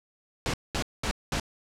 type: noise bursts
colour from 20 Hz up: pink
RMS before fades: -28 dBFS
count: 4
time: 0.46-1.398 s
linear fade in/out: 0 ms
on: 77 ms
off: 210 ms
effects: low-pass 7000 Hz 12 dB/octave